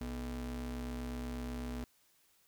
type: ring-modulated tone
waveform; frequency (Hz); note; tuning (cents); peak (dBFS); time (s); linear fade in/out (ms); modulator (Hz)
square; 92.5; F#2; 0; -36; 0.01-1.84; 0; 151
effects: white hiss -70 dBFS RMS until 2.47 s